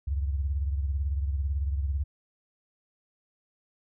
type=beating tone pair; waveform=sine; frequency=69.3 / 87.3 Hz; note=C#2 / F2; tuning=0 / 0 cents; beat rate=18 Hz; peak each=-26 / -35 dBFS; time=0.07-2.04 s; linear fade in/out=10 ms; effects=none